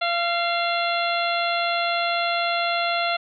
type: harmonic tone with a mistuned harmonic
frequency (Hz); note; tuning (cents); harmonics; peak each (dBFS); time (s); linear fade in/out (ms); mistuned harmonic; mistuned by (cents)
686; F5; -31; 1 / 2 / 3 / 4 / 5 / 6; -24 / -27 / -29 / -30 / -31 / -32; 0.01-3.17; 10; 3; +36
effects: none